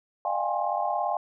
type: tone cluster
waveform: sine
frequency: 605 / 701 / 795 / 833 / 1061 Hz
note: D#5 / F5 / G5 / G#5 / C6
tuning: -49 / +6 / +24 / +5 / +24 cents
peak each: -33 / -29 / -31 / -31 / -33 dBFS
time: 0.25-1.17 s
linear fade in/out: 2 ms
effects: none